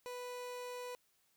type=tone; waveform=30% pulse; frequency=493.9 Hz; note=B4; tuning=in tune; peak=-40 dBFS; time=0.06-0.95 s; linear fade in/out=0 ms; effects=white hiss -75 dBFS RMS until 1.36 s